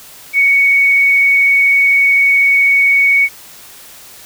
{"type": "tone with vibrato", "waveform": "sine", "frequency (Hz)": 2232, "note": "C#7", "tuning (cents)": 11, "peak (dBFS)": -7, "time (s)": [0.33, 3.29], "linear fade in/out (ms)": 50, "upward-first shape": "triangle", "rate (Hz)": 20, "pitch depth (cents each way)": 25, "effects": ["white hiss -37 dBFS RMS until 4.25 s"]}